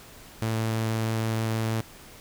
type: tone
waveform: sawtooth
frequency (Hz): 111.7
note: A2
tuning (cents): +27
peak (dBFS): -21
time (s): 0.42-1.81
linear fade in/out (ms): 0
effects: pink hiss -48 dBFS RMS until 2.2 s